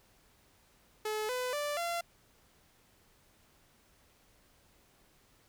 sawtooth tone with pitch steps, 429.3 / 501.8 / 586.4 / 685.4 Hz, A4 / B4 / D5 / F5, -43 / +28 / -3 / -33 cents, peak -29 dBFS, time 1.05-2.01 s, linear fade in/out 5 ms, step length 240 ms, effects pink hiss -66 dBFS RMS until 5.48 s

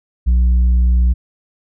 triangle tone with tanh clipping, 60.8 Hz, B1, 26 cents flat, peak -10 dBFS, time 0.26-1.14 s, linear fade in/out 20 ms, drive 8 dB, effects none

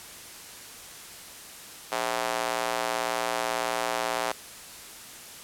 square tone with high-pass filter, 59.1 Hz, A#1, 24 cents sharp, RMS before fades -29 dBFS, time 1.92-4.32 s, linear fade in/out 0 ms, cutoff 690 Hz, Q 1.4, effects white hiss -44 dBFS RMS until 5.43 s + low-pass 12000 Hz 12 dB/octave

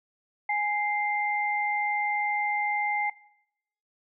sine tone pair together, 830.6 / 2093 Hz, G#5 / C7, 0 / 0 cents, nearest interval octave + major third, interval 1600 cents, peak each -27 dBFS, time 0.49-3.1 s, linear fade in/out 5 ms, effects noise-tail reverb RT60 0.8 s tail -22 dB re dry

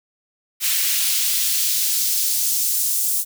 white noise with high-pass filter sweep, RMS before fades -20 dBFS, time 0.6-3.25 s, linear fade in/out 50 ms, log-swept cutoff 2300 to 7700 Hz, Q 0.92, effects none

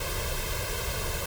pink noise with comb filter, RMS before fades -31 dBFS, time 0-1.26 s, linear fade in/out 5 ms, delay 1.9 ms, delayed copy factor +0.85, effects none

